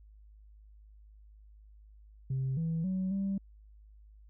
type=tone with pitch steps; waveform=sine; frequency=132.5 / 163.6 / 187.5 / 195.6 Hz; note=C3 / E3 / F#3 / G3; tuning=+22 / -13 / +23 / -4 cents; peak=-28 dBFS; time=2.3-3.38 s; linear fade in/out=5 ms; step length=270 ms; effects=tanh soft clip ceiling -27 dBFS + added 52 Hz sine -53 dBFS peak until 4.29 s